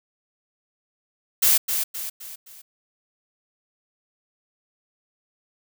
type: noise with echo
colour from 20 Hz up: blue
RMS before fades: -17 dBFS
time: 1.42-1.58 s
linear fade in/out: 10 ms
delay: 260 ms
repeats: 4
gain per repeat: -7 dB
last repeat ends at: 2.62 s
effects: none